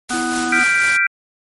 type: noise with tremolo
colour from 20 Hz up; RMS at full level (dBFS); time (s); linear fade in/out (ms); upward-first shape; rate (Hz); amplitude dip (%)
white; -24; 0.09-0.97; 5; sine; 4.1; 40
type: harmonic tone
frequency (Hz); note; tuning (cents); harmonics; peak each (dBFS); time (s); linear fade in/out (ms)
247.9; B3; +7; 1 / 3 / 5 / 6; -24 / -25 / -27 / -24; 0.1-0.64; 10
type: tone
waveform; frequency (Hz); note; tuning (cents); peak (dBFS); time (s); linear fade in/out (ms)
triangle; 329.6; E4; 0; -21; 0.13-0.6; 10
type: chord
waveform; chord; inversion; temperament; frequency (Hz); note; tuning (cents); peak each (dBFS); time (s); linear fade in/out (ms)
sine; G dominant seventh; third; equal; 1396.9 / 1568 / 1975.5 / 2349; F6 / G6 / B6 / D7; 0 / 0 / 0 / 0; -20 / -18 / -21 / -16; 0.52-1.07; 5
effects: MP3 48 kbps

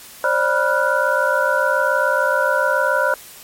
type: tone cluster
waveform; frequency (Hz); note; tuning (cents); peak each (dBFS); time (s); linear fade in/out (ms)
sine; 535 / 594 / 978 / 1399 / 1486; C5 / D5 / B5 / F6 / F#6; +38 / +20 / -17 / +3 / +7; -21; 0.24-3.14; 2
effects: white hiss -40 dBFS RMS until 3.43 s + MP3 64 kbps

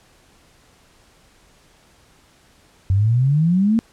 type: exponential sweep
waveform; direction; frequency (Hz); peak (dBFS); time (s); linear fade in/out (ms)
sine; up; 92.5 to 233.1; -13; 2.9-3.79; 0
effects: pink hiss -54 dBFS RMS until 3.92 s + low-pass 10000 Hz 12 dB/octave

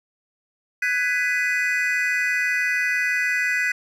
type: chord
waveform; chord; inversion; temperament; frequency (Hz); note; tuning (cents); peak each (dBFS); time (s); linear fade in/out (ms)
triangle; G# minor seventh; third; just; 1495.1 / 1661.2 / 1993.5 / 2492; F#6 / G#6 / B6 / D#7; +18 / 0 / +16 / +2; -24 / -26 / -21 / -26; 0.82-3.72; 5
effects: none

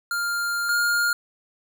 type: tone pair in turn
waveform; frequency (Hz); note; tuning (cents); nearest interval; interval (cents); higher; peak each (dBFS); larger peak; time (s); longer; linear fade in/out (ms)
square; 1400 / 1413.8; F6 / F6; +4 / +21; unison; 17; second; -24 / -20; second; 0.11-0.69 / 0.69-1.13; first; 2
effects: none

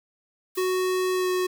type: noise with exponential decay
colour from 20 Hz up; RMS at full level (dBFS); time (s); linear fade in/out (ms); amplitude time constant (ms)
blue; -39; 0.55-1.15; 5; 130
type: tone with pitch glide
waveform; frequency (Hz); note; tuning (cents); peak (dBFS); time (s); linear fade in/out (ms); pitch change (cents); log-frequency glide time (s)
square; 370 to 366.6; F#4 to F#4; 0 to -16; -23; 0.57-1.47; 10; -16; 1.13-1.29
effects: none

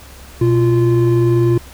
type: tone pair together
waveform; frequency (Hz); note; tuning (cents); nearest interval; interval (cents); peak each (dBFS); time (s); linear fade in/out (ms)
triangle; 122.07 / 346; B2 / F4; -20 / -16; octave + tritone; 1804; -11; 0.41-1.58; 5
effects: added 67 Hz sine -38 dBFS peak until 1.73 s + pink hiss -40 dBFS RMS until 1.73 s

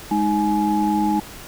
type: tone cluster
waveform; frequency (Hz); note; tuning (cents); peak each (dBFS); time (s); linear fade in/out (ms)
sine; 208.3 / 312 / 842; G#3 / D#4 / G#5; +5 / +5 / +24; -21; 0.11-1.2; 5
effects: pink hiss -38 dBFS RMS until 1.47 s

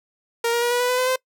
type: tone with pitch steps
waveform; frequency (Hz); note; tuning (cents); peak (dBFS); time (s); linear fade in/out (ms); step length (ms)
sawtooth; 466.2 / 473 / 479.9 / 486.8 / 493.9 / 501.1 / 508.4 / 515.8; A#4 / A#4 / B4 / B4 / B4 / B4 / C5 / C5; 0 / +25 / -50 / -25 / 0 / +25 / -50 / -25; -15; 0.44-1.16; 5; 90
effects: noise-tail reverb RT60 0.1 s tail -23 dB re dry

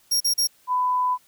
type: tone bursts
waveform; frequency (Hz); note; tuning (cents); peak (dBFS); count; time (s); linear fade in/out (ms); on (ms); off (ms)
sawtooth; 5588; F8; 0; -16; 3; 0.11-0.473; 10; 95; 39
type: tone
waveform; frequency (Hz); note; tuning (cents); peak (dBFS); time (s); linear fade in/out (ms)
sine; 1000; B5; +21; -19; 0.67-1.18; 50
effects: white hiss -59 dBFS RMS until 1.27 s

